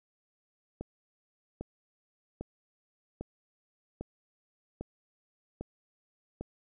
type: click train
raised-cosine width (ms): 2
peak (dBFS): -24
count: 8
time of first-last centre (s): 0.81-6.41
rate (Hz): 1.25
effects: none